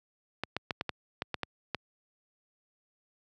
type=clicks; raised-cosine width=0.3 ms; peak=-15 dBFS; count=9; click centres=0.436 / 0.566 / 0.708 / 0.811 / 0.893 / 1.221 / 1.343 / 1.433 / 1.747 s; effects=high-pass 80 Hz 12 dB/octave